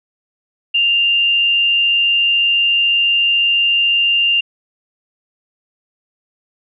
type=tone with frequency modulation; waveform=sine; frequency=2794 Hz; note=F7; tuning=in tune; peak=-11 dBFS; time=0.74-4.41 s; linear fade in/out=10 ms; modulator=102 Hz; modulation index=0.31; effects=none